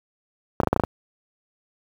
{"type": "clicks", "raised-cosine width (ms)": 1, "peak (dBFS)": -3, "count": 7, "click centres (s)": [0.602, 0.634, 0.673, 0.73, 0.763, 0.798, 0.837], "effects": ["high-pass 60 Hz 12 dB/octave", "7-bit"]}